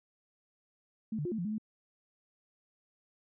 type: tone with pitch steps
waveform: sine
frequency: 219.6 / 148 / 354.9 / 221.7 / 173.3 / 212.5 / 216.8 Hz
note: A3 / D3 / F4 / A3 / F3 / G#3 / A3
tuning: -3 / +14 / +28 / +13 / -13 / +40 / -25 cents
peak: -32 dBFS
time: 1.12-1.582 s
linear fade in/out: 5 ms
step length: 66 ms
effects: none

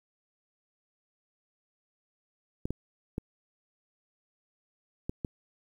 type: clicks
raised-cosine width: 3 ms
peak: -19 dBFS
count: 5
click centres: 2.655 / 2.706 / 3.181 / 5.095 / 5.248 s
effects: 9-bit

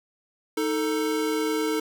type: tone pair together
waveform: square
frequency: 313.1 / 442.8 Hz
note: D#4 / A4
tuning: +11 / +11 cents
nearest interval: tritone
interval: 600 cents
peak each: -27 dBFS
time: 0.57-1.8 s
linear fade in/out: 5 ms
effects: none

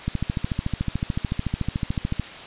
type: click train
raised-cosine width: 5 ms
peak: -11 dBFS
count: 30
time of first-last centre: 0.08-2.197 s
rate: 13.7 Hz
effects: white hiss -38 dBFS RMS until 2.46 s + resampled to 8000 Hz

